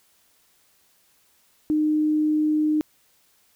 sine tone, 305.7 Hz, D#4, 30 cents flat, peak -18 dBFS, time 1.7-2.81 s, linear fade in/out 0 ms, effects white hiss -62 dBFS RMS until 3.55 s

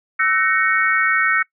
sine chord, F# dominant seventh, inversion third, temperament equal with one note detuned, 1318.5 / 1517.2 / 1864.7 / 2217 Hz, E6 / F#6 / A#6 / C#7, 0 / +43 / 0 / 0 cents, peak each -20 dBFS, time 0.19-1.43 s, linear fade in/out 10 ms, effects noise-tail reverb RT60 0.1 s tail -22 dB re dry

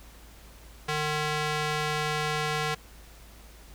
square tone with band-pass filter, 151.8 Hz, D#3, 42 cents flat, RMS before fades -29 dBFS, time 0.88-2.75 s, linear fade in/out 10 ms, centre 2200 Hz, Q 0.51, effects added 54 Hz sine -49 dBFS peak until 3.74 s + pink hiss -53 dBFS RMS until 3.74 s

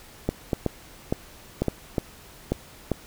clicks, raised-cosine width 2 ms, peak -9 dBFS, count 9, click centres 0.29 / 0.532 / 0.663 / 1.125 / 1.62 / 1.683 / 1.982 / 2.52 / 2.917 s, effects pink hiss -48 dBFS RMS until 3.06 s

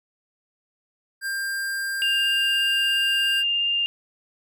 square tone, 1593 Hz, G6, 27 cents sharp, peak -26 dBFS, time 1.21-3.44 s, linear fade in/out 50 ms
sine tone with vibrato, 2805 Hz, F7, 7 cents sharp, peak -20 dBFS, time 2.02-3.86 s, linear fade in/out 0 ms, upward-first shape sine, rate 17 Hz, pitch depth 8 cents each way
effects none

